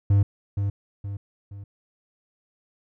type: tone with echo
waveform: triangle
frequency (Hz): 100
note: G2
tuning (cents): +35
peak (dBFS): -13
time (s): 0.1-0.23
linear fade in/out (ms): 5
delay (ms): 470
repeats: 3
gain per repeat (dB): -7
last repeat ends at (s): 1.64
effects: none